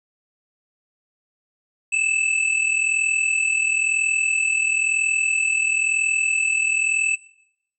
square tone pair together, 2618 / 2659 Hz, E7 / E7, -13 / +14 cents, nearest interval unison, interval 27 cents, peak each -20 / -24 dBFS, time 1.92-7.16 s, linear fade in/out 10 ms, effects noise-tail reverb RT60 0.8 s tail -21 dB re dry + resampled to 24000 Hz

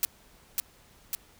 blue noise with echo, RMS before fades -24 dBFS, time 0.03-0.05 s, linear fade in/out 0 ms, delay 550 ms, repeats 2, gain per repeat -3 dB, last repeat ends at 1.15 s, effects pink hiss -58 dBFS RMS until 1.39 s

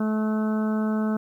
harmonic tone, 216.2 Hz, A3, 30 cents flat, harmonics 1 / 2 / 3 / 4 / 5 / 6 / 7, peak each -22 / -33 / -35 / -40 / -41 / -38 / -41 dBFS, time 0-1.17 s, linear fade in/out 5 ms, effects 10-bit

